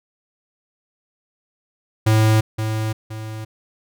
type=tone with echo; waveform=square; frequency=109.4 Hz; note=A2; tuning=9 cents flat; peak=-13 dBFS; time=2.06-2.41 s; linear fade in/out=10 ms; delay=520 ms; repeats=2; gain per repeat=-8 dB; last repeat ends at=3.45 s; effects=none